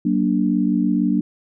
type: tone cluster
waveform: sine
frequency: 188.4 / 234.8 / 292.6 Hz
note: F#3 / A#3 / D4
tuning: +32 / +13 / -6 cents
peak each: -20 dBFS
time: 0.05-1.21 s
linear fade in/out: 5 ms
effects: none